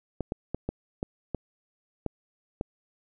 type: clicks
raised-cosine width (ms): 2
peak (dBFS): -16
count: 8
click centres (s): 0.207 / 0.321 / 0.546 / 0.69 / 1.029 / 1.347 / 2.063 / 2.611
effects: none